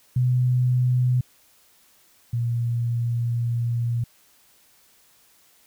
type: tone pair in turn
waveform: sine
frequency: 125.3 / 118.27 Hz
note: B2 / A#2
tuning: +25 / +25 cents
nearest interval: minor second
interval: 100 cents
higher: first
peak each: -17 / -21 dBFS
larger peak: first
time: 0.16-1.21 / 2.33-4.04 s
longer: second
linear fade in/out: 5 ms
effects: white hiss -58 dBFS RMS until 5.66 s